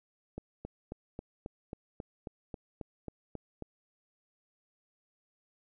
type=click train; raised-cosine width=2 ms; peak=-26 dBFS; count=13; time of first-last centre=0.38-3.623 s; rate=3.7 Hz; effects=none